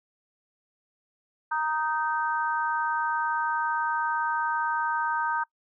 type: chord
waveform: sine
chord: Eb major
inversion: second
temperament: equal with one note detuned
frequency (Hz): 932.3 / 1244.5 / 1550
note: Bb5 / Eb6 / G6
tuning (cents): 0 / 0 / -20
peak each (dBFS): -27 / -31 / -30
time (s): 1.51-5.44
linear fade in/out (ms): 10
effects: noise-tail reverb RT60 0.1 s tail -25 dB re dry